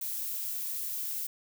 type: noise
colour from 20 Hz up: violet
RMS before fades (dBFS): -35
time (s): 0.01-1.27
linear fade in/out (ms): 5
effects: none